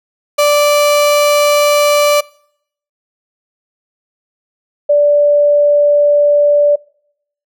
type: tone pair in turn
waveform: 35% pulse / sine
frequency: 586 / 583.7 Hz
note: D5 / D5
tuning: -4 / -11 cents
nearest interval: unison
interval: 7 cents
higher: first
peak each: -6 dBFS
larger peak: neither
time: 0.38-2.21 / 4.89-6.76 s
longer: second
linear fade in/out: 10 ms
effects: noise-tail reverb RT60 0.7 s tail -25 dB re dry